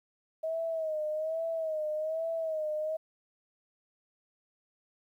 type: tone with vibrato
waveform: sine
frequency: 634 Hz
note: D#5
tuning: 32 cents sharp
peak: -30 dBFS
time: 0.43-2.97 s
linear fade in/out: 10 ms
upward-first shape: sine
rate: 1.2 Hz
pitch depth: 68 cents each way
effects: 11-bit